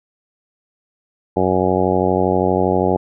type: harmonic tone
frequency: 92.5 Hz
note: F#2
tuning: in tune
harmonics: 1 / 2 / 3 / 4 / 5 / 6 / 7 / 8 / 9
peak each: -25 / -22 / -23 / -20 / -21 / -23 / -24 / -24 / -23 dBFS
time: 1.36-2.97 s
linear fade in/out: 10 ms
effects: none